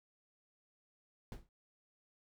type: noise with exponential decay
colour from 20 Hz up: brown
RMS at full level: -39 dBFS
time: 1.32-1.49 s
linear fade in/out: 1 ms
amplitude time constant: 35 ms
effects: none